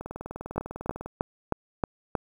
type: two click trains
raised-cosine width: 1 ms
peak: -10 / -22 dBFS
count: 6 / 22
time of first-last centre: 0.58-2.152 / 0.01-1.06 s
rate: 3.18 / 20 Hz
effects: 8-bit